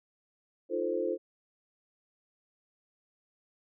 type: chord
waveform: sine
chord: F dominant seventh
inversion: third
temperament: equal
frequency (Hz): 311.1 / 349.2 / 440 / 523.3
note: Eb4 / F4 / A4 / C5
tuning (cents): 0 / 0 / 0 / 0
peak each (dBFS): -38 / -33 / -34 / -33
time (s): 0.69-1.18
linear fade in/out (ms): 50
effects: none